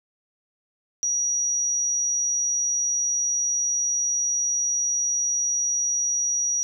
sine tone, 5780 Hz, F#8, 41 cents flat, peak -21 dBFS, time 1.03-6.63 s, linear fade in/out 0 ms, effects none

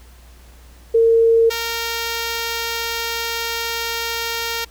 sine / 5% pulse tone pair in turn, 456.5 / 462.3 Hz, A#4 / A#4, -36 / -14 cents, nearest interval unison, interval 22 cents, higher second, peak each -10 dBFS, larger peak neither, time 0.94-1.5 / 1.5-4.65 s, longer second, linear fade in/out 10 ms, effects added 60 Hz sine -42 dBFS peak until 4.7 s + pink hiss -50 dBFS RMS until 4.7 s

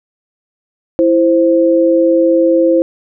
sine tone pair together, 331.9 / 523.3 Hz, E4 / C5, +12 / 0 cents, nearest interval minor sixth, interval 788 cents, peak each -10 dBFS, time 0.99-2.82 s, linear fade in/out 0 ms, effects none

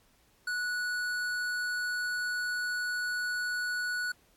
triangle tone with tanh clipping, 1471 Hz, F#6, 11 cents flat, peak -32 dBFS, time 0.47-4.12 s, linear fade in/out 5 ms, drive 18 dB, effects pink hiss -66 dBFS RMS until 4.36 s + AAC 64 kbps

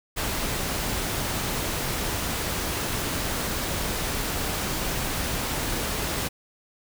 pink noise, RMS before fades -28 dBFS, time 0.16-6.29 s, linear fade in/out 20 ms, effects none

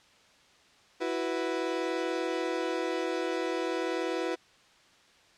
35% pulse chord, E suspended second, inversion none, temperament equal, 329.6 / 370 / 493.9 Hz, E4 / F#4 / B4, 0 / 0 / 0 cents, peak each -32 dBFS, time 1-4.36 s, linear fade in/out 20 ms, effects white hiss -60 dBFS RMS until 5.37 s + low-pass 5000 Hz 12 dB/octave

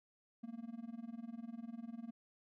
triangle tone with tremolo, 231 Hz, A#3, 16 cents flat, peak -39 dBFS, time 0.43-2.11 s, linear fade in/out 10 ms, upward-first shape sine, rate 20 Hz, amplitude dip 90%, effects none

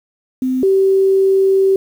sine tone pair in turn, 257.7 / 386.1 Hz, C4 / G4, -26 / -26 cents, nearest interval perfect fifth, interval 700 cents, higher second, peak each -14 / -9 dBFS, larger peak second, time 0.42-0.63 / 0.63-1.76 s, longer second, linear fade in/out 2 ms, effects 7-bit

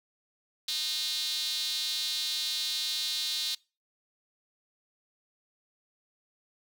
sawtooth tone with high-pass filter, 307 Hz, D#4, 23 cents flat, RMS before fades -32 dBFS, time 0.68-3.55 s, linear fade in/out 5 ms, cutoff 3900 Hz, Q 4.9, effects noise-tail reverb RT60 0.3 s tail -23 dB re dry

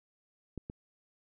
clicks, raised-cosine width 3 ms, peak -26 / -27 dBFS, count 2, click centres 0.577 / 0.699 s, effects none

